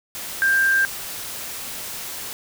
sine tone in noise, 1586 Hz, G6, 20 cents sharp, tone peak -15 dBFS, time 0.42-0.85 s, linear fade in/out 0 ms, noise white, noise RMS -32 dBFS, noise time 0.15-2.33 s, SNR +14 dB, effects none

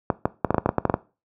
clicks, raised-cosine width 1 ms, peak -4 dBFS, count 12, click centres 0.102 / 0.255 / 0.447 / 0.506 / 0.545 / 0.582 / 0.66 / 0.691 / 0.783 / 0.853 / 0.898 / 0.941 s, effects noise-tail reverb RT60 0.3 s tail -19 dB re dry + high-pass 80 Hz 12 dB/octave

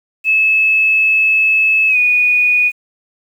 sine tone with pitch glide, 2600 to 2467 Hz, E7 to D#7, -24 to -15 cents, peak -9 dBFS, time 0.24-2.72 s, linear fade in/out 50 ms, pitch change -91 cents, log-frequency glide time 1.88-1.98 s, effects 7-bit

